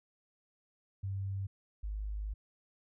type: tone pair in turn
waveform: sine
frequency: 97.5 / 51.65 Hz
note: G2 / G#1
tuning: -9 / -9 cents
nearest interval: major seventh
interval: 1100 cents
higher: first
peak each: -34 / -35 dBFS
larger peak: first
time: 1.03-1.47 / 1.83-2.34 s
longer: second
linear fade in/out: 10 ms
effects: none